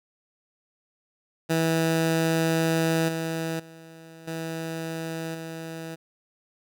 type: tone with level steps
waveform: 15% pulse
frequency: 163 Hz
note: E3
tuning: 19 cents flat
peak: -15 / -21 / -38 / -24 / -28 dBFS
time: 1.49-5.96 s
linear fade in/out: 20 ms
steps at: 3.08 / 3.59 / 4.27 / 5.34 s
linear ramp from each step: 10 ms
effects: none